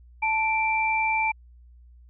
sine tone pair together, 879.9 / 2349 Hz, A5 / D7, 0 / 0 cents, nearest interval octave + perfect fourth, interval 1700 cents, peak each -24 / -24 dBFS, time 0.22-1.32 s, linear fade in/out 10 ms, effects added 60 Hz sine -48 dBFS peak until 2.09 s

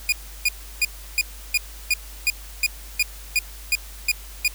sawtooth tone bursts, 2445 Hz, D#7, 31 cents flat, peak -13 dBFS, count 13, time 0.09-4.479 s, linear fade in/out 2 ms, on 33 ms, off 330 ms, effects added 50 Hz sine -38 dBFS peak until 4.54 s + white hiss -43 dBFS RMS until 4.54 s

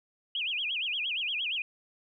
sine tone with vibrato, 2832 Hz, F7, 23 cents sharp, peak -29 dBFS, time 0.35-1.62 s, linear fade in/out 2 ms, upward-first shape sine, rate 8.6 Hz, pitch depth 280 cents each way, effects none

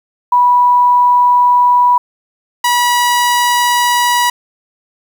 sine / sawtooth tone pair in turn, 980 / 970.4 Hz, B5 / B5, -14 / -31 cents, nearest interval unison, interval 17 cents, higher first, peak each -6 dBFS, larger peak neither, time 0.32-1.98 / 2.64-4.3 s, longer neither, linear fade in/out 5 ms, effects 7-bit

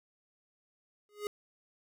square tone with exponential growth, 415.3 Hz, G#4, in tune, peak -31 dBFS, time 1.09-1.27 s, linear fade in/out 1 ms, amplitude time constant 39 ms, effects none

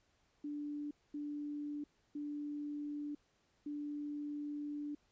sine tone bursts at uneven times, 293.3 Hz, D4, 2 cents flat, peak -39 dBFS, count 4, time 0.44-0.91 / 1.14-1.84 / 2.15-3.15 / 3.66-4.95 s, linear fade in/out 5 ms, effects pink hiss -75 dBFS RMS until 5.11 s + resampled to 16000 Hz

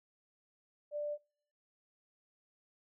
sine tone, 590 Hz, D5, 8 cents sharp, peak -35 dBFS, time 0.91-1.18 s, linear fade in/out 50 ms, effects noise-tail reverb RT60 0.6 s tail -26 dB re dry

